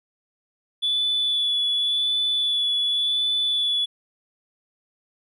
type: tone with vibrato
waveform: triangle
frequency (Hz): 3450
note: A7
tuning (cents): -35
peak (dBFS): -17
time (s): 0.82-3.86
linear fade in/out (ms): 20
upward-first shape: sine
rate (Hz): 0.9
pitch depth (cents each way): 18
effects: tanh soft clip ceiling -17 dBFS